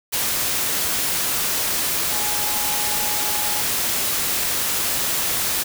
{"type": "tone in noise", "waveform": "sine", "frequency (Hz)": 838, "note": "G#5", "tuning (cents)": 15, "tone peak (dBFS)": -31, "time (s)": [2.11, 3.62], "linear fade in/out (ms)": 20, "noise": "white", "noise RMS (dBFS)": -22, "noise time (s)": [0.12, 5.64], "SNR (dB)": -12, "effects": []}